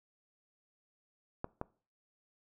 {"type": "clicks", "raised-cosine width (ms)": 1, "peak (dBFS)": -22, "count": 2, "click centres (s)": [1.444, 1.614], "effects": ["noise-tail reverb RT60 0.4 s tail -22 dB re dry"]}